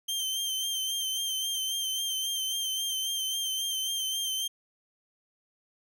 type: tone with vibrato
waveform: sawtooth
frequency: 3136 Hz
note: G7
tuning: in tune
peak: -26 dBFS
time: 0.08-4.48 s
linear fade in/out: 10 ms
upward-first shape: sine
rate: 3.7 Hz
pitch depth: 35 cents each way
effects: none